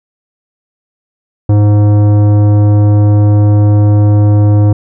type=tone with tanh clipping; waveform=triangle; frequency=103.83 Hz; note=G#2; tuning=in tune; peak=-6 dBFS; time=1.49-4.73 s; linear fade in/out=5 ms; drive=18 dB; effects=none